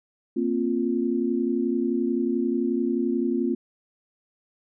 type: chord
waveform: sine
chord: Bb suspended second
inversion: none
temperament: equal with one note detuned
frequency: 233.1 / 264.5 / 349.2 Hz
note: Bb3 / C4 / F4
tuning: 0 / +19 / 0 cents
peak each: -26 dBFS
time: 0.36-3.55 s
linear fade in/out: 10 ms
effects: none